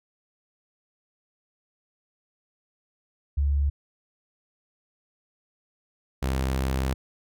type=tone pair in turn; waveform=sine / sawtooth; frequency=71 / 65.88 Hz; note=C#2 / C2; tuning=+42 / +12 cents; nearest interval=minor second; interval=130 cents; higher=first; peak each=-20 dBFS; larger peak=neither; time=3.37-3.7 / 6.22-6.94 s; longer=second; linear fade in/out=10 ms; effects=none